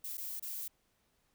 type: noise with dropouts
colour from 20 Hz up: violet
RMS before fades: -41 dBFS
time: 0.04-0.68 s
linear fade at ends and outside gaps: 5 ms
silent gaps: 0.172-0.178 / 0.397-0.425 s
effects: pink hiss -75 dBFS RMS until 1.34 s